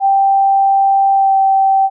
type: tone with pitch glide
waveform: sine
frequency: 784 to 775.9 Hz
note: G5 to G5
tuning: 0 to -18 cents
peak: -8 dBFS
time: 0-1.9 s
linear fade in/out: 50 ms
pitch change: -18 cents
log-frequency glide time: 1.14-1.35 s
effects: none